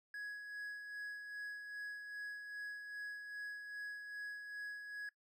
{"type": "tone with tremolo", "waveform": "triangle", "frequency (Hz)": 1671, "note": "G#6", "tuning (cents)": 10, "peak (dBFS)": -40, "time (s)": [0.14, 5.09], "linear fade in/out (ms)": 2, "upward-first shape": "sine", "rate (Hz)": 2.5, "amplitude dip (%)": 45, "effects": ["noise-tail reverb RT60 0.1 s tail -20 dB re dry"]}